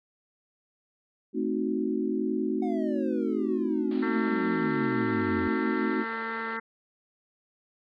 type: chord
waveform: sine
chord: A diminished seventh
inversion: none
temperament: equal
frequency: 220 / 261.6 / 311.1 / 370 Hz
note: A3 / C4 / Eb4 / Gb4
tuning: 0 / 0 / 0 / 0 cents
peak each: -31 dBFS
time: 1.33-6.05 s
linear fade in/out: 50 ms
type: exponential sweep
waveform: triangle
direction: down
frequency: 740 to 84.1 Hz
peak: -33 dBFS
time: 2.62-5.48 s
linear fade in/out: 5 ms
type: band-pass noise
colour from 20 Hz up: pink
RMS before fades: -48 dBFS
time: 3.91-6.57 s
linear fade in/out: 2 ms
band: 300 to 4500 Hz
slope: 96 dB/octave
type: harmonic tone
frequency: 225.9 Hz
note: A3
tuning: 46 cents sharp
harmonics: 1 / 2 / 4 / 5 / 6 / 7 / 8 / 9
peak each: -40 / -39 / -39 / -42 / -36 / -39 / -39 / -40 dBFS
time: 4.02-6.6 s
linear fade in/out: 10 ms
effects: none